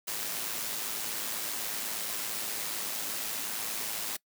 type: noise with amplitude modulation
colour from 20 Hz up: white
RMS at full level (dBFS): -33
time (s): 0.07-4.17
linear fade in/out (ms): 10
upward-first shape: sine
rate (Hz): 108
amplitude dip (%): 40
effects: noise-tail reverb RT60 0.1 s tail -23 dB re dry + high-pass 150 Hz 12 dB/octave